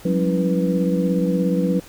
sine tone cluster, 180.6 / 197.5 / 273.2 / 323.8 / 492 Hz, F#3 / G3 / C#4 / E4 / B4, -42 / +13 / -25 / -31 / -7 cents, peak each -19 / -26 / -25 / -27 / -24 dBFS, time 0.05-1.8 s, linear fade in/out 5 ms, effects pink hiss -44 dBFS RMS until 1.88 s

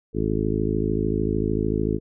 harmonic tone with a mistuned harmonic, 53.4 Hz, G#1, 49 cents sharp, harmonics 1 / 2 / 3 / 4 / 5 / 6 / 7 / 8, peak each -29 / -29 / -29 / -29 / -29 / -29 / -29 / -29 dBFS, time 0.13-2 s, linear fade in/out 50 ms, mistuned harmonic 1, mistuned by -19 cents, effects none

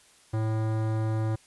sine tone with hard clipping, 110 Hz, A2, in tune, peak -27 dBFS, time 0.33-1.36 s, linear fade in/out 10 ms, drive 18 dB, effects white hiss -58 dBFS RMS until 1.46 s + resampled to 24000 Hz

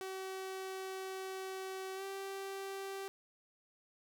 sawtooth tone with pitch glide, 380.1 to 389.7 Hz, F#4 to G4, +47 to -10 cents, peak -37 dBFS, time 0.01-3.08 s, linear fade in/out 0 ms, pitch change +43 cents, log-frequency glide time 1.95-2.03 s, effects none

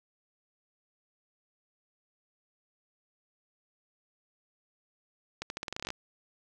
accelerating click train, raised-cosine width 0.2 ms, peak -18 dBFS, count 13, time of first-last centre 5.42-5.904 s, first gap 81 ms, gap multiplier 0.86, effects none

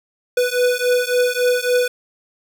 square beating tone pair, 492.4 / 496 Hz, B4 / B4, -5 / +7 cents, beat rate 3.6 Hz, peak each -19 dBFS, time 0.37-1.88 s, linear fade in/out 5 ms, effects none

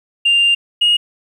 sine tone pair in turn, 2794 / 2869 Hz, F7 / F7, 0 / +46 cents, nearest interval unison, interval 46 cents, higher second, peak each -8 dBFS, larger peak neither, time 0.25-0.55 / 0.81-0.97 s, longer first, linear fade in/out 10 ms, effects tanh soft clip ceiling -7 dBFS + 8-bit

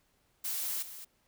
blue noise with echo, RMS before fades -35 dBFS, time 0.44-0.83 s, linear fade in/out 10 ms, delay 220 ms, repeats 1, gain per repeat -11 dB, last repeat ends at 1.05 s, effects pink hiss -72 dBFS RMS until 1.27 s

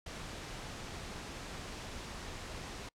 pink noise, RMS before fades -44 dBFS, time 0.06-2.89 s, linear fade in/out 5 ms, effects noise-tail reverb RT60 0.1 s tail -26 dB re dry + low-pass 7000 Hz 12 dB/octave

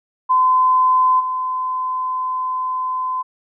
sine tone with level steps, 1023 Hz, C6, 39 cents flat, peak -11 / -19 dBFS, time 0.29-3.23 s, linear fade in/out 20 ms, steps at 1.19 s, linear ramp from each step 20 ms, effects none

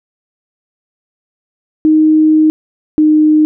sine tone pair in turn, 311.1 / 307 Hz, D#4 / D#4, 0 / -23 cents, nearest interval unison, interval 23 cents, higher first, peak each -5 dBFS, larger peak neither, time 1.85-2.5 / 2.98-3.45 s, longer first, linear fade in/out 0 ms, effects none

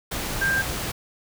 sine tone in noise, 1589 Hz, G6, 23 cents sharp, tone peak -20 dBFS, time 0.41-0.62 s, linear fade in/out 10 ms, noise pink, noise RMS -29 dBFS, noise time 0.11-0.92 s, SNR +6 dB, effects none

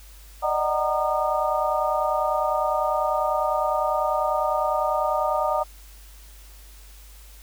sine tone cluster, 594 / 624 / 753 / 927 / 1219 Hz, D5 / D#5 / F#5 / A#5 / D#6, +20 / +5 / +30 / -10 / -36 cents, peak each -27 dBFS, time 0.42-5.64 s, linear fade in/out 20 ms, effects added 50 Hz sine -44 dBFS peak until 7.42 s + white hiss -51 dBFS RMS until 7.42 s

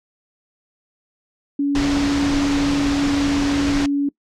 sine tone, 283.3 Hz, C#4, 38 cents sharp, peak -16 dBFS, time 1.59-4.09 s, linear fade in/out 5 ms
pink low-pass noise, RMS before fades -25 dBFS, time 1.75-3.86 s, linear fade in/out 2 ms, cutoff 6400 Hz, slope 24 dB/octave
effects noise-tail reverb RT60 0.1 s tail -22 dB re dry

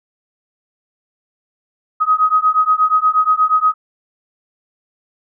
sine beating tone pair, 1256 / 1264.4 Hz, D#6 / D#6, +16 / +27 cents, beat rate 8.4 Hz, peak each -14 dBFS, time 2-3.74 s, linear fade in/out 20 ms, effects none

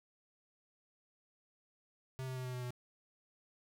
square tone with pitch steps, 131.1 / 129.59 / 128.11 / 126.63 / 125.18 / 123.74 Hz, C3 / C3 / C3 / B2 / B2 / B2, +4 / -16 / -36 / +44 / +24 / +4 cents, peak -40 dBFS, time 2.19-2.706 s, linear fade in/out 0 ms, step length 86 ms, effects none

